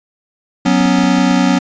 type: chord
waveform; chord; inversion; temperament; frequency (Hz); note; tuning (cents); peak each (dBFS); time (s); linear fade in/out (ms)
square; F# suspended fourth; none; equal; 185 / 246.9 / 277.2; F#3 / B3 / C#4; 0 / 0 / 0; -15; 0.65-1.59; 10
type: clicks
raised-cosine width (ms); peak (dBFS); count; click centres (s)
2; -17; 7; 0.669 / 0.809 / 0.857 / 0.986 / 1.039 / 1.185 / 1.312
effects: resampled to 16000 Hz